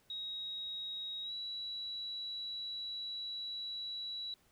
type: tone with pitch glide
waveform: sine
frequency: 3791 to 3920 Hz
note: A#7 to B7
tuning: +28 to -14 cents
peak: -39 dBFS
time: 0.1-4.34 s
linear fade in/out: 2 ms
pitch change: +58 cents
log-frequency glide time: 1.23-1.32 s
effects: pink hiss -70 dBFS RMS until 4.51 s